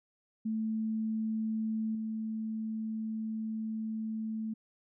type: tone with level steps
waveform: sine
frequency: 220 Hz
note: A3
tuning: in tune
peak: -30 / -33 dBFS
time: 0.45-4.54 s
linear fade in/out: 10 ms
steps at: 1.95 s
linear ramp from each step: 2 ms
effects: none